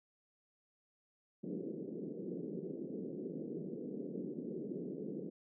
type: band-pass noise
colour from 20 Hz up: white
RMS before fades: -43 dBFS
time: 1.43-5.3 s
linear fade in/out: 10 ms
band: 160 to 450 Hz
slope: 48 dB/octave
effects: none